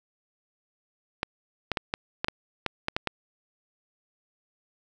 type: clicks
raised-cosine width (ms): 0.3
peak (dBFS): -10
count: 10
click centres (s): 1.231 / 1.717 / 1.772 / 1.939 / 2.245 / 2.284 / 2.663 / 2.884 / 2.965 / 3.073
effects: none